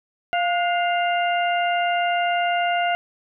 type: harmonic tone with a mistuned harmonic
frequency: 698.5 Hz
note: F5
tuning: in tune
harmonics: 1 / 2 / 3 / 4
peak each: -20 / -27 / -29 / -29 dBFS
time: 0.33-2.95 s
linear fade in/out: 0 ms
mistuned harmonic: 2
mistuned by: +58 cents
effects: none